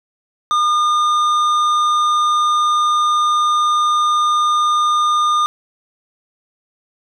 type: tone with tanh clipping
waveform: sine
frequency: 1213 Hz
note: D#6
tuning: 44 cents flat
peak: -14 dBFS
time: 0.51-5.46 s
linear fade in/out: 0 ms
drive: 10 dB
effects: none